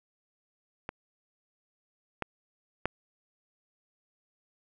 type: clicks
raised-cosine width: 0.5 ms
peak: -20 / -16 / -12 dBFS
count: 3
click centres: 0.891 / 2.223 / 2.856 s
effects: none